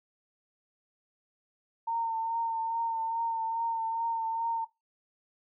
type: tone with vibrato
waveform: sine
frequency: 911 Hz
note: A#5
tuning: 40 cents flat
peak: -28 dBFS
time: 1.87-4.65 s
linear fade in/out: 10 ms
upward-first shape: triangle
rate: 2.4 Hz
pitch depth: 27 cents each way
effects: noise-tail reverb RT60 0.2 s tail -18 dB re dry

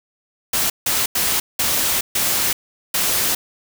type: noise bursts at uneven times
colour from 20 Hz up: white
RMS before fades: -19 dBFS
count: 6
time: 0.53-0.7 / 0.86-1.06 / 1.15-1.4 / 1.59-2.01 / 2.15-2.53 / 2.94-3.35 s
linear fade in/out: 5 ms
effects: none

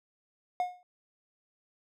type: tone with exponential decay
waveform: triangle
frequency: 721 Hz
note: F#5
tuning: 45 cents flat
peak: -22 dBFS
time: 0.6-0.83 s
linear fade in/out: 1 ms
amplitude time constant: 50 ms
effects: none

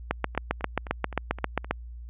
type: two click trains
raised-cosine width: 0.5 ms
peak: -23 / -9 dBFS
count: 6 / 13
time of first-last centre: 0.35-1.645 / 0.11-1.71 s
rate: 3.86 / 7.5 Hz
effects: added 59 Hz sine -38 dBFS peak until 2.09 s + resampled to 8000 Hz

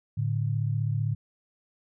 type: tone pair together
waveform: sine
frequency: 110.1 / 145.67 Hz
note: A2 / D3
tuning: +2 / -14 cents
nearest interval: perfect fourth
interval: 484 cents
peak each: -26 / -29 dBFS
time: 0.17-1.15 s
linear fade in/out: 10 ms
effects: none

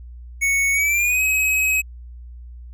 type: tone with pitch glide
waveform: square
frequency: 2217 to 2547 Hz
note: C#7 to D#7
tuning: 0 to +40 cents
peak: -17 dBFS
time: 0.41-1.82 s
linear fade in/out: 20 ms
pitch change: +240 cents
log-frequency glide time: 0.73-1.22 s
effects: added 60 Hz sine -35 dBFS peak until 2.73 s

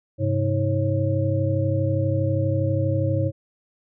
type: tone cluster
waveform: sine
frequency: 100.9 / 133.3 / 318.8 / 544 Hz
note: G#2 / C3 / D#4 / C#5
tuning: -49 / +33 / +42 / -33 cents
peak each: -22 / -25 / -28 / -26 dBFS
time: 0.18-3.32 s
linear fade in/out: 50 ms
effects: none

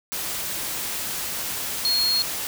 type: tone in noise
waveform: sine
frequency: 4286 Hz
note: C8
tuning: 41 cents sharp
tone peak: -19 dBFS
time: 1.85-2.22 s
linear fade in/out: 0 ms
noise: white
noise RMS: -29 dBFS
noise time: 0.12-2.47 s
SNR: +7 dB
effects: none

